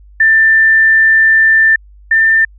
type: tone pair in turn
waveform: sine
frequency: 1780 / 1791.3 Hz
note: A6 / A6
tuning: +20 / +31 cents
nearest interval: unison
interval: 11 cents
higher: second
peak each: -5 / -6 dBFS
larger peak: first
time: 0.2-1.76 / 2.11-2.45 s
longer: first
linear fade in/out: 5 ms
effects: added 50 Hz sine -37 dBFS peak until 2.58 s